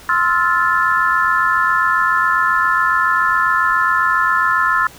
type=chord; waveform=sine; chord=F major seventh; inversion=second; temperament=just; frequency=1047.7 / 1309.6 / 1396.9 / 1746.1 Hz; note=C6 / E6 / F6 / A6; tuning=+2 / -12 / 0 / -14 cents; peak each=-18 dBFS; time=0.09-4.87 s; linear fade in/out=2 ms; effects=pink hiss -40 dBFS RMS until 4.98 s